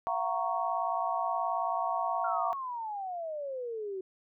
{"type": "chord", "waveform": "sine", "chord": "Gb major seventh", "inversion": "third", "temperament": "equal with one note detuned", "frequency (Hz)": [681.3, 740, 932.3, 1108.7], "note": ["F5", "Gb5", "Bb5", "Db6"], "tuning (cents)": [-43, 0, 0, 0], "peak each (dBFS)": -34, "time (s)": [0.07, 2.53], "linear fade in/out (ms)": 0}
{"type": "exponential sweep", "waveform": "sine", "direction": "down", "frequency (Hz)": [1396.9, 370], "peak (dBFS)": -34, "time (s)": [2.24, 4.01], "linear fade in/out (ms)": 5}
{"effects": []}